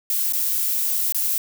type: noise with dropouts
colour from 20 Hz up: violet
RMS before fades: -22 dBFS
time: 0.1-1.38 s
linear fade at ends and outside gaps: 1 ms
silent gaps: 0.324-0.334 / 1.123-1.146 s
effects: none